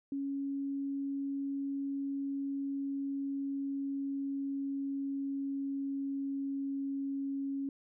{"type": "tone with pitch glide", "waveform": "sine", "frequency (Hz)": [277.2, 275.4], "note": ["C#4", "C#4"], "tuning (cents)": [0, -11], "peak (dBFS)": -33, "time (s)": [0.12, 7.69], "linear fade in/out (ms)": 2, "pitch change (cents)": -11, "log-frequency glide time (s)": [1.86, 6.83], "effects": []}